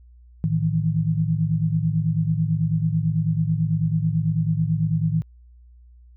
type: tone cluster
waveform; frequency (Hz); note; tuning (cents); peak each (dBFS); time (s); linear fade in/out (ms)
sine; 109.9 / 157.3 / 166.4; A2 / D#3 / E3; -2 / +19 / +17; -25 / -21 / -25; 0.44-5.22; 0
effects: added 60 Hz sine -46 dBFS peak until 6.16 s